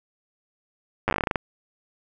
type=slowing click train; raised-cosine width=0.5 ms; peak=-7 dBFS; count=13; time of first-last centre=1.08-1.358 s; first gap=9 ms; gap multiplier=1.16; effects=none